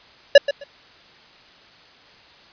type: tone with echo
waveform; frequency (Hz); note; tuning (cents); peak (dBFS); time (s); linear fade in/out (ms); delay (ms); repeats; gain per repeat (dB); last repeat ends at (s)
square; 568; C#5; +42; -4; 0.35-0.38; 5; 130; 2; -15; 0.64
effects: white hiss -49 dBFS RMS until 2.52 s + resampled to 11025 Hz